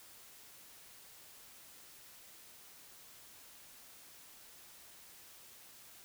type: silence
effects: white hiss -57 dBFS RMS until 6.04 s